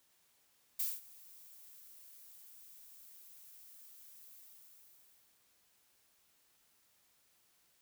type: noise with ADSR envelope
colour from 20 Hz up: violet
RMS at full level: -34 dBFS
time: 0.79-5.43 s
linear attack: 11 ms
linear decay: 200 ms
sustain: -23 dB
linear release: 1100 ms
effects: white hiss -72 dBFS RMS until 7.81 s